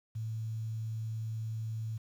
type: tone with quantisation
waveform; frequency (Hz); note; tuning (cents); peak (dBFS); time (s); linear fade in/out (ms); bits
sine; 111.2; A2; +19; -34; 0.15-1.98; 10; 10
effects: none